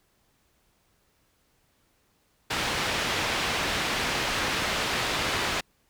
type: low-pass noise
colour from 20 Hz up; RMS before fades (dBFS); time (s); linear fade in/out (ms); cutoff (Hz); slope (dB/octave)
white; -28; 2.5-5.61; 10; 3200; 12
effects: pink hiss -68 dBFS RMS until 5.89 s